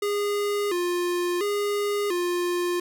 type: tone with vibrato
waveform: square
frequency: 380 Hz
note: F#4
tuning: 46 cents sharp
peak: -24 dBFS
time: 0.02-2.8 s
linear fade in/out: 5 ms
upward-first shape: square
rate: 0.72 Hz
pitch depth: 130 cents each way
effects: none